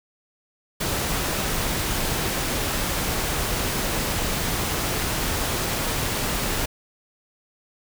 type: noise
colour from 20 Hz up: pink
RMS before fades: -25 dBFS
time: 0.8-6.66 s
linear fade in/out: 10 ms
effects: none